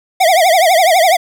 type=tone with vibrato; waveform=square; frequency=696 Hz; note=F5; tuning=6 cents flat; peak=-8 dBFS; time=0.2-1.17 s; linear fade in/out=10 ms; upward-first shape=triangle; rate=12 Hz; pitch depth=210 cents each way; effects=none